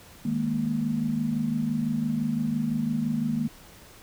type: chord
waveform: sine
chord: D# suspended fourth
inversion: none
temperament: just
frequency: 155.56 / 207.4 / 233.3 Hz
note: D#3 / G#3 / A#3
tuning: 0 / -2 / +2 cents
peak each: -31 / -30 / -26 dBFS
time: 0.25-3.48 s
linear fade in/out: 5 ms
effects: pink hiss -50 dBFS RMS until 4.02 s